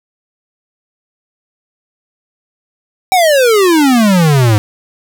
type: exponential sweep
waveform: square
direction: down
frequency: 777 to 101.6 Hz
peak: -7 dBFS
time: 3.12-4.58 s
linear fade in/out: 0 ms
effects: none